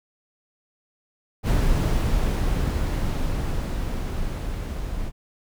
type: noise with level ramp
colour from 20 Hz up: brown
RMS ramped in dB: -19 to -30 dBFS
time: 1.43-5.12 s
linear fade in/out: 50 ms
effects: none